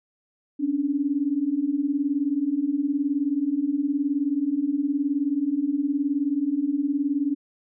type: beating tone pair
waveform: sine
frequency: 271.7 / 290.7 Hz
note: C#4 / D4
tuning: -35 / -18 cents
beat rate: 19 Hz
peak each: -26 / -23 dBFS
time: 0.59-7.35 s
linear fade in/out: 20 ms
effects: none